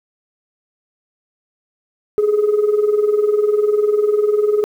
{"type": "tone with tremolo", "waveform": "sine", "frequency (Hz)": 419.4, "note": "G#4", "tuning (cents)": 17, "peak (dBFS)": -7, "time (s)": [2.18, 4.64], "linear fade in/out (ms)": 0, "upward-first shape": "triangle", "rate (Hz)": 20, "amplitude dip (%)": 80, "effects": ["tanh soft clip ceiling -9 dBFS", "8-bit"]}